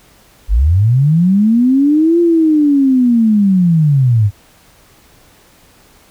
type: linear two-way sweep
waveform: sine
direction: up then down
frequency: 43.65 to 346.4 to 97.4 Hz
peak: -7 dBFS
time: 0.48-4.31 s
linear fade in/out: 50 ms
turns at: 2.2 s
effects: pink hiss -47 dBFS RMS until 6.1 s